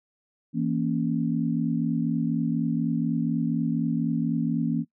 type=chord; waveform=sine; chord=A# diminished; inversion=second; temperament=equal; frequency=164.81 / 233.1 / 277.2 Hz; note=E3 / A#3 / C#4; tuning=0 / 0 / 0 cents; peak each=-27 / -26 / -28 dBFS; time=0.53-4.85 s; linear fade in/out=50 ms; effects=noise-tail reverb RT60 0.1 s tail -21 dB re dry